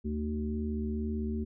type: harmonic tone with a mistuned harmonic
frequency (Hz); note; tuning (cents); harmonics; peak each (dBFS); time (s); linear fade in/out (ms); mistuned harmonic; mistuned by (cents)
75.5; D2; +48; 1 / 3 / 4 / 5; -34 / -33 / -47 / -40; 0.04-1.45; 20; 3; -19
effects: none